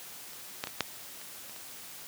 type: clicks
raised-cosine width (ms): 0.2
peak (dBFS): -30 / -14 / -19 / -9 / -30 / -29 / -29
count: 7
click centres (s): 0.333 / 0.639 / 0.672 / 0.807 / 1.215 / 1.496 / 1.563
effects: white hiss -46 dBFS RMS until 2.07 s + high-pass 80 Hz 12 dB/octave